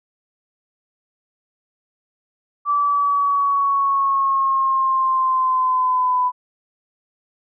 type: linear sweep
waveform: sine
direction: down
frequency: 1162 to 995 Hz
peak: -15 dBFS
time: 2.65-6.32 s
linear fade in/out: 50 ms
effects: none